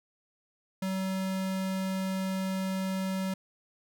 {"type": "tone", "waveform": "square", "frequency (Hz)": 189.9, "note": "F#3", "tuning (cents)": 45, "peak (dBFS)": -30, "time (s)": [0.82, 3.34], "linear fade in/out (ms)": 5, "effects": []}